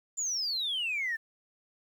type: exponential sweep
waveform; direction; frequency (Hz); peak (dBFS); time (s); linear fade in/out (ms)
sine; down; 7240 to 1744; -28; 0.17-1.17; 20
effects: tanh soft clip ceiling -26 dBFS + 10-bit